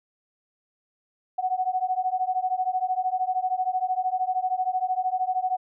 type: beating tone pair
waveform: sine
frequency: 736 / 749 Hz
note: F#5 / F#5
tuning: -9 / +21 cents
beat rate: 13 Hz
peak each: -26 dBFS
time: 1.38-5.57 s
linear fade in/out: 10 ms
effects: none